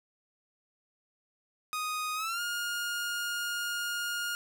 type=tone with pitch glide; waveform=sawtooth; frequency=1244.5 to 1421.3 Hz; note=D#6 to F6; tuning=0 to +30 cents; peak=-28 dBFS; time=1.73-4.35 s; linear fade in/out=0 ms; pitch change=+230 cents; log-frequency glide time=2.15-2.41 s; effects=none